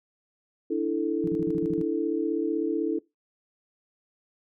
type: chord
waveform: sine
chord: D suspended second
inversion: none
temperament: equal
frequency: 293.7 / 329.6 / 440 Hz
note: D4 / E4 / A4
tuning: 0 / 0 / 0 cents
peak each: -29 / -27 / -29 dBFS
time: 0.7-2.99 s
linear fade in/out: 10 ms
type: tone bursts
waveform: sine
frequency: 174.3 Hz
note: F3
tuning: 3 cents flat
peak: -29 dBFS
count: 8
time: 1.24-1.813 s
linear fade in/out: 0 ms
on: 34 ms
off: 43 ms
effects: noise-tail reverb RT60 0.2 s tail -21 dB re dry